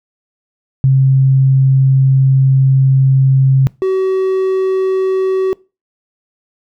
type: tone pair in turn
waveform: sine / triangle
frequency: 133.7 / 378.9 Hz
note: C3 / F#4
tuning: +38 / +41 cents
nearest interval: octave + tritone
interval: 1803 cents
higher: second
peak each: -6 / -9 dBFS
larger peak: first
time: 0.84-3.67 / 3.82-5.53 s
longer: first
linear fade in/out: 0 ms
effects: noise-tail reverb RT60 0.3 s tail -23 dB re dry